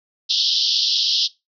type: band-pass noise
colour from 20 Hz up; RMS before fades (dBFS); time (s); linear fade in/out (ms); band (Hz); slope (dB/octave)
white; -19; 0.29-1.28; 20; 3000 to 5400; 96
effects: noise-tail reverb RT60 0.2 s tail -19 dB re dry